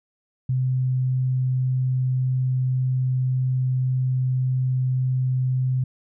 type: tone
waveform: sine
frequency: 128.7 Hz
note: C3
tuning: 28 cents flat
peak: -19 dBFS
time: 0.49-5.84 s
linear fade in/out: 5 ms
effects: none